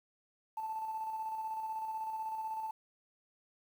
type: tone with tremolo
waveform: sine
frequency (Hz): 880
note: A5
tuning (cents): 0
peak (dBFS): -34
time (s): 0.57-2.71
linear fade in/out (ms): 5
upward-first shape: square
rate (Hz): 16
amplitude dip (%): 35
effects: tanh soft clip ceiling -30 dBFS + 10-bit